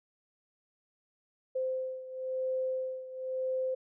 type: beating tone pair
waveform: sine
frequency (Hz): 518 / 518.98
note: C5 / C5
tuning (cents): -17 / -14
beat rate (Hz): 0.98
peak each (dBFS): -33 / -37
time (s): 1.55-3.75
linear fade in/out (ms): 10
effects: none